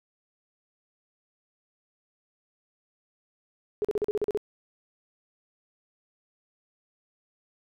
sine tone bursts, 417.7 Hz, G#4, 10 cents sharp, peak -23 dBFS, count 9, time 3.82-4.374 s, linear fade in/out 0 ms, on 26 ms, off 40 ms, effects none

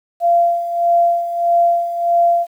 sine tone with tremolo, 688 Hz, F5, 26 cents flat, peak -9 dBFS, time 0.2-2.47 s, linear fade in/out 50 ms, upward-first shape sine, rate 1.6 Hz, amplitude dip 70%, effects 8-bit

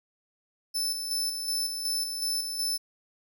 sawtooth tone with tremolo, 5274 Hz, E8, in tune, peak -24 dBFS, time 0.74-2.78 s, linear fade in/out 20 ms, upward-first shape square, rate 2.7 Hz, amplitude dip 45%, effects none

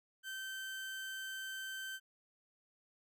30% pulse tone, 1548 Hz, G6, 22 cents flat, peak -39 dBFS, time 0.23-2 s, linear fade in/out 50 ms, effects none

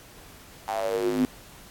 square tone with high-pass filter sweep, 52 Hz, G#1, 3 cents sharp, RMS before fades -26 dBFS, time 0.68-1.25 s, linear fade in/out 0 ms, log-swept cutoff 830 to 240 Hz, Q 8.5, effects pink hiss -49 dBFS RMS until 1.7 s + AAC 64 kbps

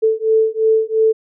sine beating tone pair, 440 / 442.9 Hz, A4 / A4, 0 / +11 cents, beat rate 2.9 Hz, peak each -15 dBFS, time 0.02-1.13 s, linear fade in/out 20 ms, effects none

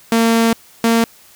sawtooth tone pair in turn, 228.4 / 229.3 Hz, A#3 / A#3, -35 / -28 cents, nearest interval unison, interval 7 cents, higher second, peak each -7 dBFS, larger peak neither, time 0.12-0.53 / 0.84-1.04 s, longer first, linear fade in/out 2 ms, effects white hiss -46 dBFS RMS until 1.35 s

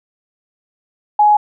sine tone, 838 Hz, G#5, 15 cents sharp, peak -7 dBFS, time 1.19-1.37 s, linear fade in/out 5 ms, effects none

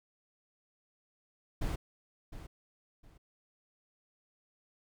brown noise with echo, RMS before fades -33 dBFS, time 1.61-1.76 s, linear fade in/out 10 ms, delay 710 ms, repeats 2, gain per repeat -12 dB, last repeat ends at 3.18 s, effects none

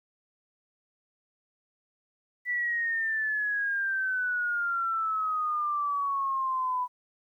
sine exponential sweep, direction down, 1975.5 to 987.8 Hz, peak -26 dBFS, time 2.45-6.88 s, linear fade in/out 50 ms, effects 11-bit

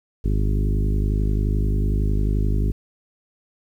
harmonic tone with a mistuned harmonic, 51.2 Hz, G#1, 24 cents flat, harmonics 1 / 2 / 3 / 4 / 5 / 6 / 7 / 8, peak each -19 / -25 / -29 / -31 / -33 / -35 / -36 / -37 dBFS, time 0.24-2.72 s, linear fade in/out 10 ms, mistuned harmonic 1, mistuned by -33 cents, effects 9-bit

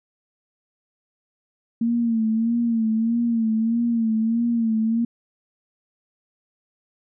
sine tone with vibrato, 228.1 Hz, A#3, 37 cents flat, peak -18 dBFS, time 1.81-5.05 s, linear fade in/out 5 ms, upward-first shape sine, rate 1.6 Hz, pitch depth 63 cents each way, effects none

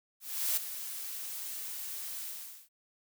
blue noise with ADSR envelope, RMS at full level -29 dBFS, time 0.2-2.69 s, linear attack 370 ms, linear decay 9 ms, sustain -11 dB, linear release 450 ms, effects none

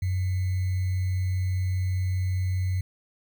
sine tone with sample-and-hold, 92.5 Hz, F#2, in tune, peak -23 dBFS, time 0.02-2.81 s, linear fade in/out 5 ms, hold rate 2100 Hz, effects none

